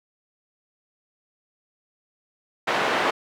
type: band-pass noise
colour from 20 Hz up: pink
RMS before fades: -23 dBFS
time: 2.67-3.11 s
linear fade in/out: 10 ms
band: 450 to 2400 Hz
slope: 12 dB/octave
effects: none